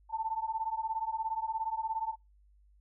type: beating tone pair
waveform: sine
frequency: 880 / 897 Hz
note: A5 / A5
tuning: 0 / +33 cents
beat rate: 17 Hz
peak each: -35 / -34 dBFS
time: 0.09-2.16 s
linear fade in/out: 50 ms
effects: noise-tail reverb RT60 0.2 s tail -23 dB re dry + added 50 Hz sine -60 dBFS peak until 2.8 s